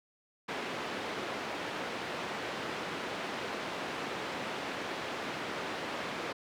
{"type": "band-pass noise", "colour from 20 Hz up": "pink", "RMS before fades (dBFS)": -38, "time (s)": [0.48, 6.33], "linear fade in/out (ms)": 10, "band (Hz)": [270, 3100], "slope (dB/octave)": 12, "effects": []}